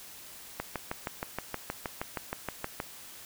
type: click train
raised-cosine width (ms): 0.5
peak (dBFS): -17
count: 15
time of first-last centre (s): 0.6-2.801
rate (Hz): 6.36
effects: white hiss -48 dBFS RMS until 3.25 s